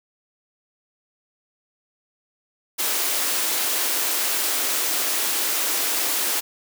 white high-pass noise, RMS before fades -23 dBFS, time 2.78-6.41 s, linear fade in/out 20 ms, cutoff 260 Hz, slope 48 dB/octave, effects none

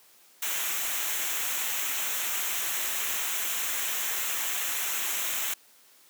white noise with comb filter, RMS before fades -30 dBFS, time 0.42-5.54 s, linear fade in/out 5 ms, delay 0.21 ms, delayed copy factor -0.65, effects white hiss -58 dBFS RMS until 6.09 s + high-pass 200 Hz 12 dB/octave

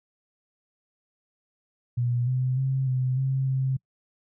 sine tone with pitch steps, 121.3 / 128.2 / 133.2 / 128.5 / 133.4 / 132.3 Hz, B2 / C3 / C3 / C3 / C3 / C3, -31 / -35 / +31 / -31 / +34 / +20 cents, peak -22 dBFS, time 1.97-3.77 s, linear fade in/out 10 ms, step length 300 ms, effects noise-tail reverb RT60 0.1 s tail -26 dB re dry

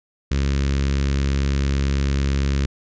sawtooth tone with notch filter, 69 Hz, C#2, 7 cents flat, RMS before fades -20 dBFS, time 0.31-2.66 s, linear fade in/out 5 ms, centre 760 Hz, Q 0.65, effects resampled to 16000 Hz

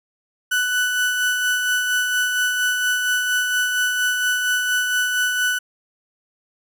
35% pulse tone with tremolo, 1489 Hz, F#6, 11 cents sharp, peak -15 dBFS, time 0.51-5.59 s, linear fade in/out 10 ms, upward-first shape sine, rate 4.3 Hz, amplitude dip 35%, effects none

